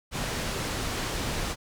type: low-pass noise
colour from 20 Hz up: pink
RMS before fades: -31 dBFS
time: 0.11-1.56 s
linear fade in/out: 50 ms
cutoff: 8400 Hz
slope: 12 dB/octave
effects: none